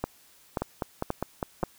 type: two click trains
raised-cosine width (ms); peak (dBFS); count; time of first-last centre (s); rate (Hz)
1; -14 / -13; 6 / 4; 0.62-1.63 / 0.04-1.636; 4.95 / 1.88
effects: white hiss -58 dBFS RMS until 1.78 s